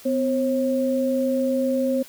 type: tone pair together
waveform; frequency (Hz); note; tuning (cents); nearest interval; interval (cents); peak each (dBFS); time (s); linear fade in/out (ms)
sine; 253.9 / 538; B3 / C5; +48 / +48; octave + minor second; 1300; -22 / -22; 0.05-2.03; 10
effects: white hiss -46 dBFS RMS until 2.08 s